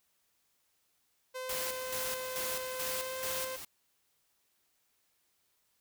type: tone with pitch glide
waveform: sawtooth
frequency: 514 to 520.3 Hz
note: C5 to C5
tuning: -31 to -10 cents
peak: -34 dBFS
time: 1.34-3.57 s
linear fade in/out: 20 ms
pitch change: +21 cents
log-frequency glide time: 2.8-3.16 s
type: noise with tremolo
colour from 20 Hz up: white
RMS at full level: -37 dBFS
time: 1.49-3.65 s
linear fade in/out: 5 ms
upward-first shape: square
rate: 2.3 Hz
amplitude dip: 60%
effects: white hiss -75 dBFS RMS until 5.8 s